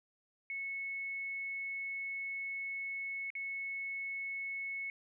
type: tone with dropouts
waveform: sine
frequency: 2200 Hz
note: C#7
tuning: 14 cents flat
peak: -37 dBFS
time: 0.5-4.9 s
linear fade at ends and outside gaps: 1 ms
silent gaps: 3.303-3.352 s
effects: none